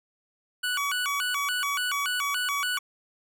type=tone with vibrato; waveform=25% pulse; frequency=1295 Hz; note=E6; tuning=31 cents flat; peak=-22 dBFS; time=0.63-2.79 s; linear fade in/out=10 ms; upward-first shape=square; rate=3.5 Hz; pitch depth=230 cents each way; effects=none